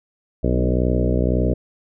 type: harmonic tone with a mistuned harmonic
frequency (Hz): 61.74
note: B1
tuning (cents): 0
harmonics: 1 / 2 / 3 / 4 / 5 / 6 / 7 / 8 / 9 / 10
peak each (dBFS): -20 / -23 / -25 / -26 / -27 / -28 / -28 / -29 / -30 / -30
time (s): 0.43-1.54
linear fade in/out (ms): 10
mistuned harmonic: 4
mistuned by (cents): +17
effects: none